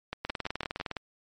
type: two click trains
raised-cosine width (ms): 0.3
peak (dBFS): -16 / -17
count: 14 / 6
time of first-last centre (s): 0.25-0.913 / 0.13-0.968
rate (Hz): 19.6 / 5.97
effects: MP3 48 kbps